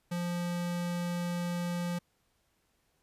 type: tone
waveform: square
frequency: 174.61 Hz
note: F3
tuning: in tune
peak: -32 dBFS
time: 0.11-1.99 s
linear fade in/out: 10 ms
effects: pink hiss -74 dBFS RMS until 3.02 s + resampled to 32000 Hz